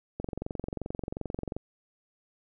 click train, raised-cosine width 2 ms, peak -20 dBFS, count 32, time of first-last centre 0.2-1.566 s, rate 22.7 Hz, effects none

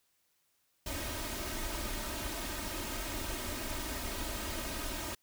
pink noise with comb filter, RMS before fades -38 dBFS, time 0.86-5.15 s, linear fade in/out 5 ms, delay 3.2 ms, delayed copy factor +0.7, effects white hiss -75 dBFS RMS until 5.22 s

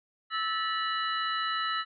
sine tone cluster, 1309 / 1757 / 1943 / 2929 / 3986 Hz, E6 / A6 / B6 / F#7 / B7, -13 / -3 / -29 / -18 / +15 cents, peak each -30 / -37 / -38 / -37 / -37 dBFS, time 0.3-1.85 s, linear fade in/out 50 ms, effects none

